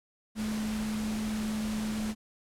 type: tone in noise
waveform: sine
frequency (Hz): 215.8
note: A3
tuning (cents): -33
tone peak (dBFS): -30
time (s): 0.35-2.15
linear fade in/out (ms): 50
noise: pink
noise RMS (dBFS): -40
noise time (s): 0.35-2.15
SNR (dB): +7
effects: low-pass 11000 Hz 12 dB/octave